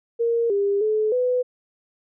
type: tone with pitch steps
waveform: sine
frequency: 465.7 / 401.4 / 430.6 / 499.3 Hz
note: A#4 / G4 / A4 / B4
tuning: -2 / +41 / -37 / +19 cents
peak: -18 dBFS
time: 0.19-1.43 s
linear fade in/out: 20 ms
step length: 310 ms
effects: none